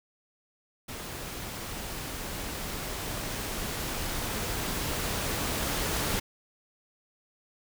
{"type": "noise with level ramp", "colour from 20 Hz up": "pink", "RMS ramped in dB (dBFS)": [-39, -29], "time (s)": [0.88, 6.2], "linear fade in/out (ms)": 10, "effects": []}